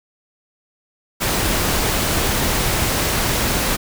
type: noise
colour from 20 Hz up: pink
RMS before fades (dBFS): -19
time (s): 1.2-3.77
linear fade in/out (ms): 20
effects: none